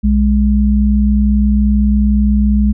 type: tone pair together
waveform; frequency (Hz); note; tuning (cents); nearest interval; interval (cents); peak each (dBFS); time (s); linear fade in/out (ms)
sine; 61.74 / 207.7; B1 / G#3; 0 / 0; octave + major sixth; 2100; -11; 0.03-2.73; 20
effects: none